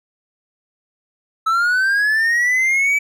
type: linear sweep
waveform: triangle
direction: up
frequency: 1300 to 2307 Hz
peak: -12 dBFS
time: 1.46-2.99 s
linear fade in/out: 10 ms
effects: none